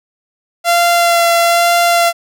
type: tone with vibrato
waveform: sawtooth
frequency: 686 Hz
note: F5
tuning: 31 cents flat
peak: -5 dBFS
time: 0.64-2.13 s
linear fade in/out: 50 ms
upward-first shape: sine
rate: 1.1 Hz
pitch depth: 13 cents each way
effects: none